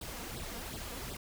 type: noise with flanger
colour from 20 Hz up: pink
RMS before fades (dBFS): -42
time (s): 0.01-1.17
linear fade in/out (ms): 5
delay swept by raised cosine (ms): 0.22 to 4.32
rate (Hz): 2.7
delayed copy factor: +0.8
effects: none